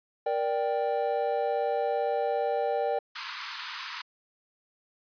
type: chord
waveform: triangle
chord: G minor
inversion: first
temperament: just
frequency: 470.4 / 588 / 784 Hz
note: Bb4 / D5 / G5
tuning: +16 / +2 / 0 cents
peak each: -28 dBFS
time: 0.26-2.99 s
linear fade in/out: 5 ms
type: high-pass noise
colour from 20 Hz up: pink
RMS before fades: -36 dBFS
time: 3.15-4.02 s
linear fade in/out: 10 ms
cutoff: 930 Hz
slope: 96 dB/octave
effects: resampled to 11025 Hz